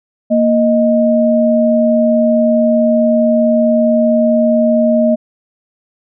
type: tone pair together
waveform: sine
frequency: 233.1 / 622.3 Hz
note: A#3 / D#5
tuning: 0 / 0 cents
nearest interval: octave + perfect fourth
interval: 1700 cents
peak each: -11 dBFS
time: 0.3-5.16 s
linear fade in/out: 20 ms
effects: none